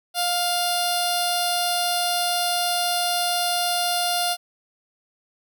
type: tone with notch filter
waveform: 10% pulse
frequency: 703 Hz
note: F5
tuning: 11 cents sharp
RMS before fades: -23 dBFS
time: 0.14-4.37 s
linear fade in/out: 50 ms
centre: 1900 Hz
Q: 0.65
effects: none